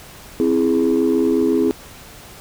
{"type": "chord", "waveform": "sine", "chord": "C augmented", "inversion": "none", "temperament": "equal", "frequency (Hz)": [261.6, 329.6, 415.3], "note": ["C4", "E4", "G#4"], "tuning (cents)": [0, 0, 0], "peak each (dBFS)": -17, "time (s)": [0.4, 1.71], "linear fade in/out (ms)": 0, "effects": ["tanh soft clip ceiling -8 dBFS", "pink hiss -40 dBFS RMS until 2.4 s"]}